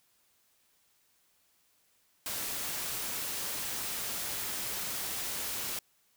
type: noise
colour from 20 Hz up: white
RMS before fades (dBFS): -36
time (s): 2.26-5.79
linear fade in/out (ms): 2
effects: white hiss -70 dBFS RMS until 6.16 s